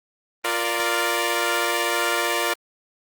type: chord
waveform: 10% pulse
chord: Bb major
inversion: second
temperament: equal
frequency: 349.2 / 466.2 / 587.3 Hz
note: F4 / Bb4 / D5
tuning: 0 / 0 / 0 cents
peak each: -17 dBFS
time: 0.44-2.54 s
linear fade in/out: 10 ms
effects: Opus 24 kbps